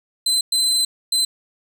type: tone bursts at uneven times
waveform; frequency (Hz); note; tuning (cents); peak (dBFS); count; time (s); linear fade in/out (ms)
30% pulse; 4056; B7; +45; -13; 3; 0.26-0.41 / 0.52-0.85 / 1.12-1.25; 5
effects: none